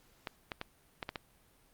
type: clicks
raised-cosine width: 0.3 ms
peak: -21 dBFS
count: 6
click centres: 0.272 / 0.518 / 0.614 / 1.028 / 1.091 / 1.158 s
effects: pink hiss -66 dBFS RMS until 1.73 s + Opus 48 kbps

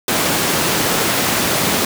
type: high-pass noise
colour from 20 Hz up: pink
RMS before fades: -17 dBFS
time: 0.08-1.85 s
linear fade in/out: 2 ms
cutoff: 160 Hz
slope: 12 dB/octave
effects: none

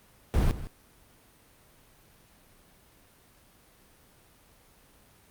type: noise with echo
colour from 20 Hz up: brown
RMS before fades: -23 dBFS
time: 0.34-0.51 s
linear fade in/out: 0 ms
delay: 160 ms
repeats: 1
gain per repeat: -14 dB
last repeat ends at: 0.67 s
effects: pink hiss -59 dBFS RMS until 5.3 s + Opus 32 kbps

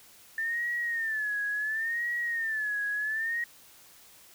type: tone with vibrato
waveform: sine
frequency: 1783 Hz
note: A6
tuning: 22 cents sharp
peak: -28 dBFS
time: 0.38-3.44 s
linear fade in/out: 2 ms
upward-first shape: sine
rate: 0.71 Hz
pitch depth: 120 cents each way
effects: white hiss -55 dBFS RMS until 4.34 s

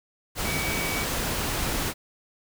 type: tone in noise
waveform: sine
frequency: 2272 Hz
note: C#7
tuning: 42 cents sharp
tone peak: -31 dBFS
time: 0.43-1.06 s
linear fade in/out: 50 ms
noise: pink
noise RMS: -28 dBFS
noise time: 0.35-1.94 s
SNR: -6 dB
effects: none

